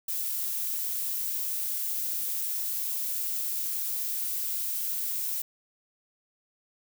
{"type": "noise", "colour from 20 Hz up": "violet", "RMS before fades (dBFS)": -31, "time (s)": [0.08, 5.42], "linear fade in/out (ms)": 5, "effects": []}